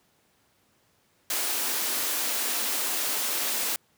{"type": "high-pass noise", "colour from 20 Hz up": "white", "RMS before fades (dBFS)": -28, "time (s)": [1.3, 3.76], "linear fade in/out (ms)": 2, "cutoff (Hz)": 220, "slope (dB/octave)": 48, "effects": ["pink hiss -66 dBFS RMS until 3.97 s", "high-pass 100 Hz 12 dB/octave"]}